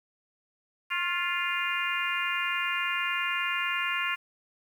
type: harmonic tone with a mistuned harmonic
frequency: 349.2 Hz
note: F4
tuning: in tune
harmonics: 3 / 4 / 5 / 6 / 7 / 8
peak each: -34 / -34 / -34 / -34 / -34 / -34 dBFS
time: 0.9-4.16 s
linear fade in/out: 20 ms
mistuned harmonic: 3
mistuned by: +42 cents
effects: 9-bit